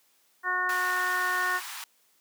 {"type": "harmonic tone", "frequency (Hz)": 364.8, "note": "F#4", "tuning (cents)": -24, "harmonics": [1, 2, 3, 4, 5], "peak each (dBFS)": [-41, -37, -30, -30, -29], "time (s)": [0.43, 1.61], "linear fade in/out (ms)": 50}
{"type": "high-pass noise", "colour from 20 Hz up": "pink", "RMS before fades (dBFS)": -39, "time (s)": [0.69, 1.84], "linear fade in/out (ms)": 2, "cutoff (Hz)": 860, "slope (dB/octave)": 48}
{"effects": ["white hiss -66 dBFS RMS until 2.2 s", "high-pass 200 Hz 12 dB/octave"]}